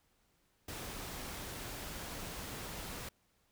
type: noise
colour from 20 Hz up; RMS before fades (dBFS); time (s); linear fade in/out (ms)
pink; -44; 0.68-3.09; 5
effects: pink hiss -74 dBFS RMS until 3.51 s

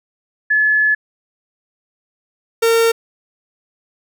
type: tone pair in turn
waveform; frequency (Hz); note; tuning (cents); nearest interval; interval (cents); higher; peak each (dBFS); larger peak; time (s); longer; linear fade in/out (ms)
sine / 45% pulse; 1716 / 457.5; A6 / A#4; -44 / -32; octave + major seventh; 2288; first; -11; neither; 0.5-0.95 / 2.62-2.92; first; 10
effects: none

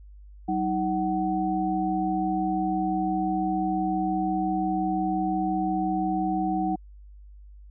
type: tone cluster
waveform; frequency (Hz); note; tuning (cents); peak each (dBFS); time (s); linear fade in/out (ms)
sine; 189.8 / 315.6 / 750; F#3 / D#4 / F#5; +44 / +25 / +23; -29 / -27 / -27; 0.48-6.76; 10
effects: added 50 Hz sine -44 dBFS peak until 7.7 s

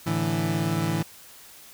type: chord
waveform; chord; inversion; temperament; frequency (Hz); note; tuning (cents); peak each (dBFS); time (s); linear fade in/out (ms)
30% pulse; A suspended fourth; none; equal; 110 / 146.83 / 164.81; A2 / D3 / E3; 0 / 0 / 0; -27 / -28 / -23; 0.06-1.03; 10
effects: white hiss -48 dBFS RMS until 1.73 s

